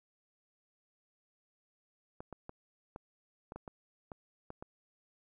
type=clicks; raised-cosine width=1 ms; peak=-30 dBFS; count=10; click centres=2.205 / 2.327 / 2.494 / 2.961 / 3.521 / 3.56 / 3.678 / 4.118 / 4.504 / 4.625 s; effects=12-bit